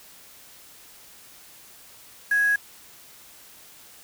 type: tone with quantisation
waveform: sine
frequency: 1661.2 Hz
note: G#6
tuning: in tune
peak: -18 dBFS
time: 2.31-2.56 s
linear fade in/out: 5 ms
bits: 6
effects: white hiss -49 dBFS RMS until 4.03 s